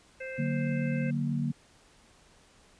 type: harmonic tone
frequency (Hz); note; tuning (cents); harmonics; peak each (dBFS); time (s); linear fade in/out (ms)
523.3; C5; 0; 1 / 3 / 4 / 5; -38 / -43 / -44 / -45; 0.2-1.11; 10
type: chord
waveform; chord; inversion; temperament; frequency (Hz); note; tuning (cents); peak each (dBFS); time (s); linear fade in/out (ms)
sine; D augmented; none; equal; 146.83 / 185 / 233.1; D3 / F#3 / A#3; 0 / 0 / 0; -30 / -36 / -31; 0.38-1.52; 10
effects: pink hiss -60 dBFS RMS until 2.79 s + resampled to 22050 Hz